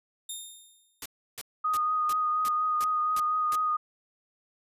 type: tone with exponential decay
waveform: 10% pulse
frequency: 3657 Hz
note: A#7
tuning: 34 cents flat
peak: -25 dBFS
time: 0.29-1.03 s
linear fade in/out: 5 ms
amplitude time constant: 160 ms
type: noise bursts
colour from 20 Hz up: white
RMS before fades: -37 dBFS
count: 8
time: 1.02-3.556 s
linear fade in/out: 2 ms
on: 37 ms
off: 320 ms
type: tone with vibrato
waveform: sine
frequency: 1240 Hz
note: D#6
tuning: 6 cents flat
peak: -24 dBFS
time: 1.64-3.77 s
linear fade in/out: 10 ms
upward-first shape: triangle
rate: 4.2 Hz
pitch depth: 20 cents each way
effects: resampled to 32000 Hz